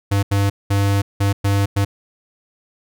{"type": "tone bursts at uneven times", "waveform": "square", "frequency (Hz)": 99.7, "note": "G2", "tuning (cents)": 30, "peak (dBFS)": -15, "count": 6, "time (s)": [[0.11, 0.23], [0.31, 0.5], [0.7, 1.02], [1.2, 1.33], [1.44, 1.66], [1.76, 1.85]], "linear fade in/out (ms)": 10, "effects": []}